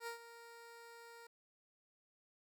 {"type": "tone with ADSR envelope", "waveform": "15% pulse", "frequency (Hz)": 466.2, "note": "A#4", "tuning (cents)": 0, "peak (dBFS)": -35, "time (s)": [0, 1.27], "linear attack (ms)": 70, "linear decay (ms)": 110, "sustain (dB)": -13, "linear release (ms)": 5, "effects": []}